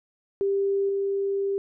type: tone with level steps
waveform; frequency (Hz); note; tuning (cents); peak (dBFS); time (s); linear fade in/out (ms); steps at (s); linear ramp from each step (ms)
sine; 395.3; G4; +15; -21 / -23; 0.41-1.58; 0; 0.89; 2
effects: none

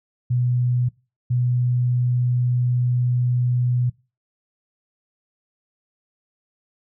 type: tone bursts at uneven times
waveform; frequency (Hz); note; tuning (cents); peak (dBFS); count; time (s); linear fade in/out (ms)
sine; 123.47; B2; 0; -17; 2; 0.3-0.89 / 1.3-3.9; 10
effects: noise-tail reverb RT60 0.3 s tail -22 dB re dry

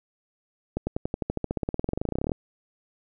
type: accelerating click train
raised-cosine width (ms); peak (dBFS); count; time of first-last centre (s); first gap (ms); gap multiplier
2; -13; 30; 0.77-2.318; 100; 0.95
effects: none

